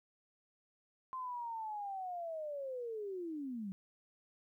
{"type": "linear sweep", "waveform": "sine", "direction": "down", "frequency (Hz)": [1046.5, 184.1], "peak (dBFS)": -39, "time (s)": [1.13, 3.72], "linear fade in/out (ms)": 0, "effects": ["13-bit"]}